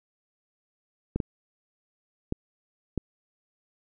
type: clicks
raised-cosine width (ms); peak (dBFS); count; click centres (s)
3; -14; 4; 1.16 / 1.202 / 2.324 / 2.977
effects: none